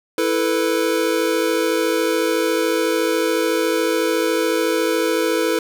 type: chord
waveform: square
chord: E suspended fourth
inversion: none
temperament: equal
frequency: 329.6 / 440 / 493.9 Hz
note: E4 / A4 / B4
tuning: 0 / 0 / 0 cents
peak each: -22 dBFS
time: 0.18-5.59 s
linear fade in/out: 2 ms
effects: none